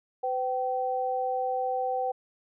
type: tone pair together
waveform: sine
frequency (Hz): 506.1 / 771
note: B4 / G5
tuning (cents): +42 / -29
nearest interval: perfect fifth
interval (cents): 729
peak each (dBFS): -30 / -28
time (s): 0.23-2.12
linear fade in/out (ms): 10
effects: none